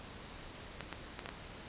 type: clicks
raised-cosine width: 0.3 ms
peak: -24 dBFS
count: 5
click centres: 0.807 / 0.927 / 1.192 / 1.259 / 1.29 s
effects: pink hiss -49 dBFS RMS until 1.68 s + resampled to 8000 Hz